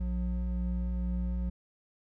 triangle tone pair together, 59.37 / 180.3 Hz, A#1 / F#3, +32 / -45 cents, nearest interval octave + perfect fifth, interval 1923 cents, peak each -28 / -33 dBFS, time 0-1.5 s, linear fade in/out 10 ms, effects none

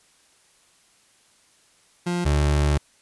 30% pulse tone pair in turn, 175.6 / 73.28 Hz, F3 / D2, +10 / -3 cents, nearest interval octave + minor third, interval 1513 cents, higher first, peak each -20 / -15 dBFS, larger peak second, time 2.06-2.25 / 2.25-2.78 s, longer second, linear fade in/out 10 ms, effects white hiss -59 dBFS RMS until 3.01 s + resampled to 24000 Hz

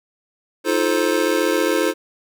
square chord, F dominant seventh, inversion third, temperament just, 314.3 / 349.2 / 436.5 / 523.8 Hz, Eb4 / F4 / A4 / C5, +18 / 0 / -14 / +2 cents, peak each -23 dBFS, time 0.64-1.94 s, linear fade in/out 50 ms, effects none

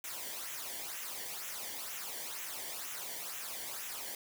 white noise with flanger, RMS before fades -42 dBFS, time 0.04-4.15 s, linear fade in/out 2 ms, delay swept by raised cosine 0.21 to 0.79 ms, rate 2.1 Hz, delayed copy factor -0.65, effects none

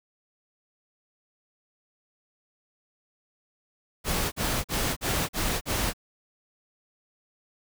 pink noise bursts, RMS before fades -27 dBFS, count 6, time 4.04-5.935 s, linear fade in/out 50 ms, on 280 ms, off 43 ms, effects none

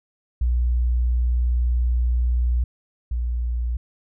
sine tone pair in turn, 60.5 / 59.67 Hz, B1 / A#1, -35 / +41 cents, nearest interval unison, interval 24 cents, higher first, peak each -17 / -21 dBFS, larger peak first, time 0.41-2.64 / 3.11-3.77 s, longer first, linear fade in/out 5 ms, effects none

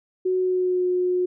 sine tone with pitch glide, 370 to 362 Hz, F#4 to F#4, 0 to -38 cents, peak -19 dBFS, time 0.25-1.26 s, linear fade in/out 10 ms, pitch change -38 cents, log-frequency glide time 0.38-0.86 s, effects none

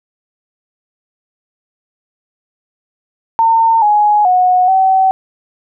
sine tone with pitch steps, 907 / 836 / 731 / 762 Hz, A#5 / G#5 / F#5 / G5, -48 / +11 / -21 / -49 cents, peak -7 dBFS, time 3.39-5.11 s, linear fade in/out 0 ms, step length 430 ms, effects none

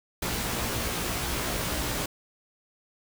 pink noise with comb filter, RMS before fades -30 dBFS, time 0.22-2.06 s, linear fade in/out 5 ms, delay 17 ms, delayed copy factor +1, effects none

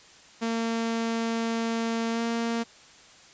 sawtooth tone with pitch glide, 228.5 to 231.4 Hz, A#3 to A#3, -34 to -13 cents, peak -22 dBFS, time 0.41-2.64 s, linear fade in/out 20 ms, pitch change +21 cents, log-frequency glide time 2.11-2.21 s, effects white hiss -52 dBFS RMS until 3.33 s + resampled to 16000 Hz

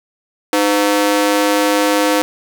sawtooth ring-modulated tone, 408.5 Hz, G#4, 29 cents flat, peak -5 dBFS, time 0.53-2.22 s, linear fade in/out 0 ms, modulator 101 Hz, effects none

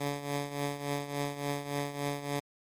10% pulse tone with tremolo, 143.1 Hz, D3, 45 cents flat, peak -21 dBFS, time 0-2.4 s, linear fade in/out 10 ms, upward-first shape triangle, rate 3.5 Hz, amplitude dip 75%, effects MP3 64 kbps

